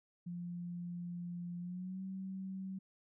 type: tone with pitch glide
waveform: sine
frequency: 174.61 to 190.41 Hz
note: F3 to F#3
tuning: 0 to +50 cents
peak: -40 dBFS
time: 0.26-2.79 s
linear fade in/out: 10 ms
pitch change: +150 cents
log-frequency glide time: 1.59-2.02 s
effects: none